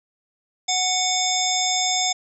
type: harmonic tone with a mistuned harmonic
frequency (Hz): 740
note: F#5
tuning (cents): 0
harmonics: 1 / 3 / 5 / 7 / 9 / 10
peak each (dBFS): -25 / -29 / -25 / -27 / -27 / -27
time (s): 0.68-2.13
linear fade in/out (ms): 10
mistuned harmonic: 5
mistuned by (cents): -60
effects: none